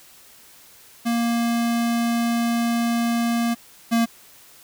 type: tone pair in turn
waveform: square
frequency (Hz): 234 / 231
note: A#3 / A#3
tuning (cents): +7 / -16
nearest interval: unison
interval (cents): 23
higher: first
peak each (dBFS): -20 / -17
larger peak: second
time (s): 1.05-3.55 / 3.91-4.06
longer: first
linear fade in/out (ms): 20
effects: white hiss -49 dBFS RMS until 4.63 s